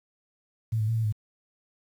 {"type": "tone with pitch steps", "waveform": "sine", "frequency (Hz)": [111.6, 107.8, 113.6, 112.3, 106.8], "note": ["A2", "A2", "A#2", "A2", "G#2"], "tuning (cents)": [25, -35, -44, 36, 49], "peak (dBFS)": -23, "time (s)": [0.72, 1.125], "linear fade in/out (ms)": 10, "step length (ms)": 81, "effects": ["9-bit"]}